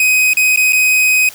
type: tone with dropouts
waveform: 45% pulse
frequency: 2513 Hz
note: D#7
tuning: 17 cents sharp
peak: -9 dBFS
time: 0-1.29 s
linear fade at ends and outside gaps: 2 ms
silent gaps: 0.334-0.37 / 0.561-0.573 / 0.724-0.73 s
effects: white hiss -36 dBFS RMS until 1.34 s